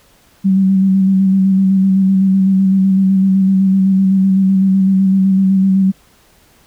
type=tone with vibrato; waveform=sine; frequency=191.6 Hz; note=G3; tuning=39 cents flat; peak=-8 dBFS; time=0.44-5.92 s; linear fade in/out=20 ms; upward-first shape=square; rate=7.9 Hz; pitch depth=20 cents each way; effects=pink hiss -50 dBFS RMS until 6.66 s